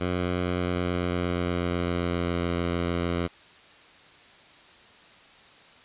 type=tone with pitch glide; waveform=10% pulse; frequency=89.6 to 86.65 Hz; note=F2 to F2; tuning=+45 to -13 cents; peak=-17 dBFS; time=0-3.28 s; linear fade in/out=20 ms; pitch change=-58 cents; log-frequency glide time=0.41-2.49 s; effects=white hiss -52 dBFS RMS until 5.84 s + resampled to 8000 Hz